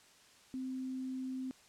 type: tone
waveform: sine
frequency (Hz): 259.6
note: C4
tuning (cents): -13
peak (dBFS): -37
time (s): 0.54-1.51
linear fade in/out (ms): 0
effects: white hiss -62 dBFS RMS until 1.68 s + low-pass 8000 Hz 12 dB/octave